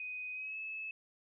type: tone with pitch glide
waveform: sine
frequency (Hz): 2500 to 2599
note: D#7 to E7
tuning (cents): +8 to -25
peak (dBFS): -39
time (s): 0-0.91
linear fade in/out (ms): 2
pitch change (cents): +67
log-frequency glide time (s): 0.33-0.58
effects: none